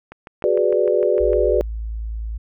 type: click train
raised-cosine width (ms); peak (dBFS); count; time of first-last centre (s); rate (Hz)
0.5; -21; 9; 0.12-1.332; 6.6
type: chord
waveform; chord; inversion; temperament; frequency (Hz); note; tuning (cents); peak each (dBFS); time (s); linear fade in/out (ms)
sine; G# half-diminished seventh; third; equal; 370 / 415.3 / 493.9 / 587.3; F#4 / G#4 / B4 / D5; 0 / 0 / 0 / 0; -20; 0.44-1.61; 0
type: tone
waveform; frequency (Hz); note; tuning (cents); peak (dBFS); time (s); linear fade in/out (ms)
sine; 55; A1; 0; -24; 1.2-2.38; 10
effects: none